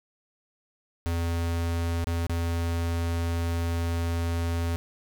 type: tone with dropouts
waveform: square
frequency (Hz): 84.4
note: E2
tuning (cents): +41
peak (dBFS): -26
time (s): 1.06-4.76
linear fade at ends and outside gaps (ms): 0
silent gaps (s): 2.043-2.07 / 2.267-2.296
effects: none